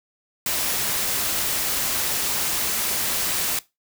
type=noise; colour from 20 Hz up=white; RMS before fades=-24 dBFS; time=0.46-3.59 s; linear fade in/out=2 ms; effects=noise-tail reverb RT60 0.2 s tail -18 dB re dry